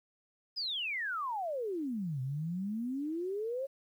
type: exponential two-way sweep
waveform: sine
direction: down then up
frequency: 5130 to 126.5 to 556 Hz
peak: -33 dBFS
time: 0.56-3.67 s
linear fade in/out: 20 ms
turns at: 2.21 s
effects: 11-bit